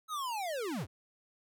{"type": "linear sweep", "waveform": "square", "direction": "down", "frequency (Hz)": [1305, 62.9], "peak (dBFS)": -35, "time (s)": [0.08, 0.87], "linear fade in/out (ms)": 50, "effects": []}